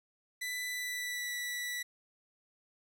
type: tone with pitch glide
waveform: sawtooth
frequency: 1991 to 1959.1 Hz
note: B6 to B6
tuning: +14 to -14 cents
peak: -32 dBFS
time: 0.41-1.83 s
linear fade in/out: 10 ms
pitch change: -28 cents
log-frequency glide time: 0.66-1.33 s
effects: none